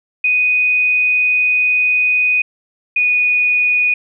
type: tone pair in turn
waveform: sine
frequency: 2489 / 2470 Hz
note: D#7 / D#7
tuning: 0 / -13 cents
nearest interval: unison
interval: 13 cents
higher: first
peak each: -11 dBFS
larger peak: neither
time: 0.24-2.42 / 2.96-3.94 s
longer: first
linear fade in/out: 5 ms
effects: none